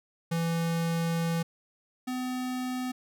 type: tone pair in turn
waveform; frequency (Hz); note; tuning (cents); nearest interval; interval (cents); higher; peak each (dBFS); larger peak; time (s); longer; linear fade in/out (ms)
square; 166.7 / 253.3; E3 / B3; +20 / +44; perfect fifth; 724; second; -27 / -31; first; 0.31-1.43 / 2.07-2.92; first; 10
effects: none